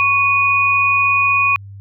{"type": "tone pair together", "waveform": "sine", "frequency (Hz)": [1108.7, 2475], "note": ["C#6", "D#7"], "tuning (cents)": [0, -10], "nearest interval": "octave + major second", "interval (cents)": 1390, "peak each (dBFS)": [-16, -13], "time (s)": [0, 1.56], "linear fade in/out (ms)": 0, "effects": ["added 99 Hz sine -32 dBFS peak until 1.8 s"]}